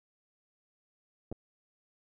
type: clicks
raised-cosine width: 2 ms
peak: -27 dBFS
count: 2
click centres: 1.316 / 1.325 s
effects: none